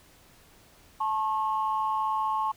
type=tone pair together; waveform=sine; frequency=871 / 1086 Hz; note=A5 / C#6; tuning=-18 / -36 cents; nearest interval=major third; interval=382 cents; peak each=-27 / -27 dBFS; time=1-2.52 s; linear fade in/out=10 ms; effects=tanh soft clip ceiling -18 dBFS + pink hiss -57 dBFS RMS until 2.56 s